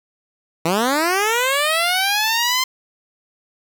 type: linear sweep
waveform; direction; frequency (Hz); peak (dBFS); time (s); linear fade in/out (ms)
10% pulse; up; 156.6 to 1046; -8; 0.65-2.64; 5
effects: none